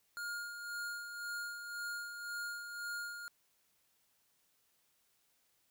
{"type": "tone with tremolo", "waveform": "square", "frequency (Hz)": 1419, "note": "F6", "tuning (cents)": 27, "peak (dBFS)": -39, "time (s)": [0.17, 3.28], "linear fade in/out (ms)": 0, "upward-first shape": "sine", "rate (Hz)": 1.9, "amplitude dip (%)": 50, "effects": ["white hiss -75 dBFS RMS until 5.7 s"]}